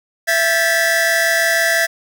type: tone cluster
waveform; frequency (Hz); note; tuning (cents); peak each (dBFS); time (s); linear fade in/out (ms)
45% pulse; 667 / 1587 / 1735 / 1955; E5 / G6 / A6 / B6; +20 / +21 / -25 / -18; -19 / -21 / -18 / -19; 0.27-1.87; 20
effects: none